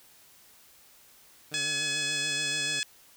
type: tone with vibrato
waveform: 15% pulse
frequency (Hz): 146.83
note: D3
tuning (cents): 0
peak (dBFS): -35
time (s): 1.51-2.8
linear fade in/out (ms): 10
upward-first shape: sine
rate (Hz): 6.9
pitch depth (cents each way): 65
type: harmonic tone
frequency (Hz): 849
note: G#5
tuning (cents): +38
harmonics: 2 / 3 / 4 / 5 / 6 / 7 / 8 / 9 / 10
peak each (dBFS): -35 / -34 / -33 / -41 / -36 / -42 / -42 / -39 / -40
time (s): 1.54-2.83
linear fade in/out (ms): 0
effects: white hiss -57 dBFS RMS until 3.16 s